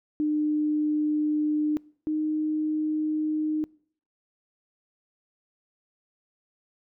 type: tone pair in turn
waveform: sine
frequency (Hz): 302 / 308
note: D4 / D#4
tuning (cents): +48 / -17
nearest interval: unison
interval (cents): 35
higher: second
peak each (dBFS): -22 / -24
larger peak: first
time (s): 0.2-1.77 / 2.07-3.64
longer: neither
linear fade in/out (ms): 0
effects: noise-tail reverb RT60 0.6 s tail -25 dB re dry